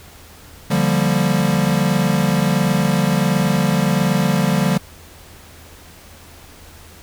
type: chord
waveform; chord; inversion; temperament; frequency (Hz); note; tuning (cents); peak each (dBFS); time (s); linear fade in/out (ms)
square; G minor seventh; second; equal; 146.83 / 174.61 / 196 / 233.1; D3 / F3 / G3 / Bb3; 0 / 0 / 0 / 0; -21 / -20 / -20 / -24; 0.7-4.78; 10
effects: added 81 Hz sine -45 dBFS peak until 7.02 s + pink hiss -43 dBFS RMS until 7.02 s